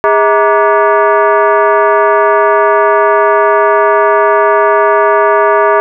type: tone with frequency modulation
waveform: sine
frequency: 115.4 Hz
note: A#2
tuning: 17 cents flat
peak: -5 dBFS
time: 0.04-5.8 s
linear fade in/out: 0 ms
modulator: 527 Hz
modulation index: 2.4
effects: none